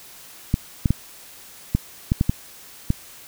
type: clicks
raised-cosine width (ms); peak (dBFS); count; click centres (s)
5; -5; 8; 0.541 / 0.858 / 0.906 / 1.75 / 2.119 / 2.211 / 2.295 / 2.904
effects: white hiss -44 dBFS RMS until 3.27 s